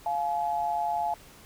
sine tone pair together, 698.5 / 850.4 Hz, F5 / G#5, 0 / +41 cents, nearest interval minor third, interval 341 cents, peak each -29 / -28 dBFS, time 0.06-1.14 s, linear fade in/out 2 ms, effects pink hiss -52 dBFS RMS until 1.45 s

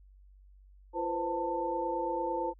sine tone cluster, 340.5 / 491.1 / 520 / 891 Hz, F4 / B4 / C5 / A5, -44 / -10 / -11 / +22 cents, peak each -36 / -39 / -36 / -33 dBFS, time 0.93-2.54 s, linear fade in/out 50 ms, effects added 48 Hz sine -54 dBFS peak until 2.59 s

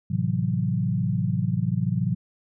sine chord, F# half-diminished seventh, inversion first, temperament equal, 110 / 130.81 / 164.81 / 185 Hz, A2 / C3 / E3 / F#3, 0 / 0 / 0 / 0 cents, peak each -27 dBFS, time 0.1-2.15 s, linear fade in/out 10 ms, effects none

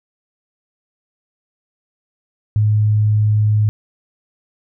sine tone, 106.3 Hz, G#2, 41 cents sharp, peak -11 dBFS, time 2.56-3.69 s, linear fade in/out 0 ms, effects none

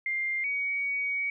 sine tone pair in turn, 2100 / 2251 Hz, C7 / C#7, +6 / +26 cents, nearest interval minor second, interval 120 cents, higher second, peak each -27 dBFS, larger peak neither, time 0.06-0.44 / 0.44-1.3 s, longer second, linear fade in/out 2 ms, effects none

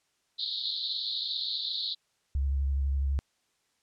pink band-pass noise, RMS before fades -33 dBFS, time 0.38-1.95 s, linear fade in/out 20 ms, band 3600 to 4400 Hz, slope 96 dB/octave
sine tone with vibrato, 68.8 Hz, C#2, 12 cents flat, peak -25 dBFS, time 2.35-3.19 s, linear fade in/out 0 ms, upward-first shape sine, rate 12 Hz, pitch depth 33 cents each way
effects white hiss -73 dBFS RMS until 3.82 s + low-pass 8000 Hz 12 dB/octave

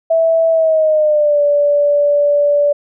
sine tone with pitch glide, 655 to 580.2 Hz, E5 to D5, -11 to -21 cents, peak -9 dBFS, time 0.1-2.73 s, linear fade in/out 10 ms, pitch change -210 cents, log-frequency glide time 0.5-1.42 s, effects none

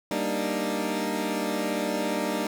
20% pulse chord, Eb major seventh, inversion first, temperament equal, 196 / 233.1 / 293.7 / 311.1 Hz, G3 / Bb3 / D4 / Eb4, 0 / 0 / 0 / 0 cents, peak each -27 dBFS, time 0.11-2.47 s, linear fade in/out 2 ms, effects none

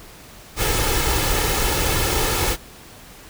pink noise with comb filter, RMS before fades -20 dBFS, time 0.56-2.57 s, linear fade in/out 50 ms, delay 2.3 ms, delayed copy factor +0.55, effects pink hiss -43 dBFS RMS until 3.29 s

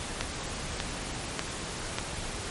click train, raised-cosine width 0.2 ms, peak -11 dBFS, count 4, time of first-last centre 0.21-1.985 s, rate 1.69 Hz, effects pink hiss -36 dBFS RMS until 2.5 s + MP3 48 kbps

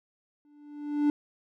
triangle tone with exponential growth, 293.7 Hz, D4, in tune, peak -17 dBFS, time 0.45-1.1 s, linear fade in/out 1 ms, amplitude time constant 140 ms, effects none

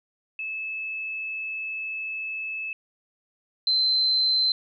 sine tone pair in turn, 2607 / 4084 Hz, E7 / C8, -20 / -43 cents, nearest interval minor sixth, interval 777 cents, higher second, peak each -29 / -19 dBFS, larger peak second, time 0.39-2.73 / 3.67-4.52 s, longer first, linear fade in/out 2 ms, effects none

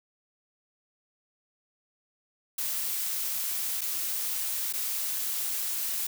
blue noise with dropouts, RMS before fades -31 dBFS, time 2.58-6.07 s, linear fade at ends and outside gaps 5 ms, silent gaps 3.81-3.815 / 4.727-4.735 s, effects none

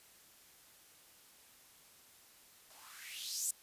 violet noise with band-pass filter sweep, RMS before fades -43 dBFS, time 2.7-3.51 s, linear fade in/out 5 ms, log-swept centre 630 to 8500 Hz, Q 4, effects white hiss -62 dBFS RMS until 3.62 s + resampled to 32000 Hz

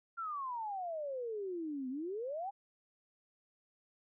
sine exponential two-way sweep, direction down then up, 1398 to 250 to 825 Hz, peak -37 dBFS, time 0.17-2.51 s, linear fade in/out 20 ms, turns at 1.89 s, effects none

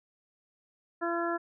harmonic tone, 340 Hz, F4, 46 cents flat, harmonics 1 / 2 / 3 / 4 / 5, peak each -32 / -34 / -38 / -35 / -38 dBFS, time 1.01-1.38 s, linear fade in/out 20 ms, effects none

